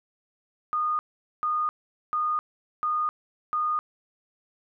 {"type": "tone bursts", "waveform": "sine", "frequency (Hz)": 1227, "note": "D#6", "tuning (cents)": -25, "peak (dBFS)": -23, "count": 5, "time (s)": [0.73, 3.79], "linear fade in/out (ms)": 0, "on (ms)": 260, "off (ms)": 440, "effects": []}